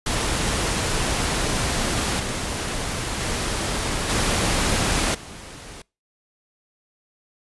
pink noise with level steps, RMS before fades -23 / -27 / -25 / -21 / -39 dBFS, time 0.06-5.82 s, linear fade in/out 5 ms, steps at 2.19 / 3.2 / 4.09 / 5.14 s, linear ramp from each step 10 ms, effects noise-tail reverb RT60 0.3 s tail -26 dB re dry + resampled to 24000 Hz

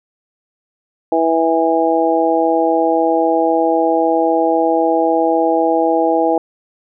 harmonic tone, 163.8 Hz, E3, 11 cents flat, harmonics 2 / 3 / 4 / 5, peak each -17 / -17 / -17 / -17 dBFS, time 1.12-6.38 s, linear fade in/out 2 ms, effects none

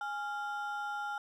triangle ring-modulated tone, 1108.7 Hz, C#6, in tune, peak -30 dBFS, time 0.01-1.18 s, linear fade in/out 2 ms, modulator 282 Hz, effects none

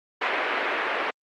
white band-pass noise, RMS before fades -26 dBFS, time 0.21-1.11 s, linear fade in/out 10 ms, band 340 to 2400 Hz, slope 24 dB/octave, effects Opus 48 kbps

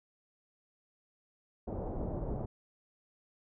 pink low-pass noise, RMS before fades -37 dBFS, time 1.67-2.46 s, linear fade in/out 10 ms, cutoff 730 Hz, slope 24 dB/octave, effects none

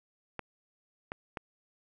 clicks, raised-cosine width 0.5 ms, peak -21 dBFS, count 3, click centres 0.393 / 1.119 / 1.372 s, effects none

